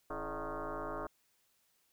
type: tone with frequency modulation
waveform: sine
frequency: 329.6 Hz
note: E4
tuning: in tune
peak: -37 dBFS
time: 0.1-1.07 s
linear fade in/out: 5 ms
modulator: 151 Hz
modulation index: 6.8
effects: white hiss -74 dBFS RMS until 1.92 s